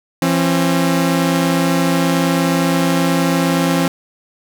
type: tone pair together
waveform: sawtooth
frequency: 169.7 / 268.8 Hz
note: F3 / C4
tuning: -49 / +47 cents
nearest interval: minor sixth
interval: 796 cents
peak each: -12 dBFS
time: 0.22-3.88 s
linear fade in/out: 2 ms
effects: none